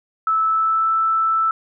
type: tone with pitch glide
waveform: sine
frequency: 1309 to 1321.2 Hz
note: E6 to E6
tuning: -13 to +4 cents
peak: -15 dBFS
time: 0.27-1.51 s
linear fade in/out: 2 ms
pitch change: +17 cents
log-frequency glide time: 0.46-0.91 s
effects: none